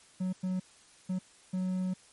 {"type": "tone bursts at uneven times", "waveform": "triangle", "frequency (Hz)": 185, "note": "F#3", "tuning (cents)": 0, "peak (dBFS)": -27, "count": 4, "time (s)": [[0.2, 0.33], [0.43, 0.6], [1.09, 1.19], [1.53, 1.94]], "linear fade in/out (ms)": 10, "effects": ["white hiss -59 dBFS RMS until 2.12 s", "MP3 48 kbps"]}